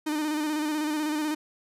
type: tone with vibrato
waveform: 45% pulse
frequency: 304.1 Hz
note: D#4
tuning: 40 cents flat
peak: -26 dBFS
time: 0.06-1.35 s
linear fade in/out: 10 ms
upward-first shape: square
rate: 16 Hz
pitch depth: 36 cents each way
effects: resampled to 32000 Hz